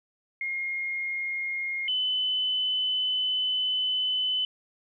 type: tone pair in turn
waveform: sine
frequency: 2139 / 3019 Hz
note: C7 / F#7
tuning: +38 / +34 cents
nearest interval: tritone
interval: 596 cents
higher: second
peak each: -28 / -24 dBFS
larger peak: second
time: 0.41-1.88 / 1.88-4.45 s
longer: second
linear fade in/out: 2 ms
effects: none